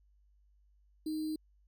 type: tone with sample-and-hold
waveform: sine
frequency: 311.1 Hz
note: D#4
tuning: in tune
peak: -33 dBFS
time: 1.06-1.36 s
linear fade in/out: 5 ms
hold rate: 4410 Hz
effects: added 50 Hz sine -64 dBFS peak until 1.67 s